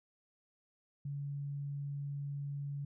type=tone; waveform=sine; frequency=142 Hz; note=C#3; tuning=42 cents sharp; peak=-37 dBFS; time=1.05-2.85 s; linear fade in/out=5 ms; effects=none